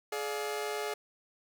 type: chord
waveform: sawtooth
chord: D diminished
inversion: second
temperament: just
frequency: 422.9 / 587.3 / 704.8 Hz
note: Ab4 / D5 / F5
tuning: +31 / 0 / +16 cents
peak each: -31 / -37 / -37 dBFS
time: 0.12-0.94 s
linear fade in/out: 5 ms
effects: none